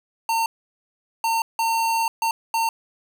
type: tone bursts at uneven times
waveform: square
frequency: 909 Hz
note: A#5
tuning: 44 cents flat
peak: -20 dBFS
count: 5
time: 0.29-0.46 / 1.24-1.42 / 1.59-2.08 / 2.22-2.31 / 2.54-2.69 s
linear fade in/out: 2 ms
effects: none